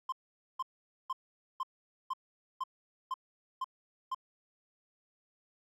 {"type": "tone bursts", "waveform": "triangle", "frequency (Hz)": 1046.5, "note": "C6", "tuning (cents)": 0, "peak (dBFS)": -30, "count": 9, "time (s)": [0.09, 4.147], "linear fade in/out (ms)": 5, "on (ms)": 33, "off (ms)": 470, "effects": []}